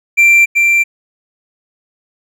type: tone with echo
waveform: triangle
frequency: 2358 Hz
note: D7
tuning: 6 cents sharp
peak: -3 dBFS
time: 0.17-0.46 s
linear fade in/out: 20 ms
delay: 380 ms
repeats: 1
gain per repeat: -3 dB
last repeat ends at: 0.84 s
effects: none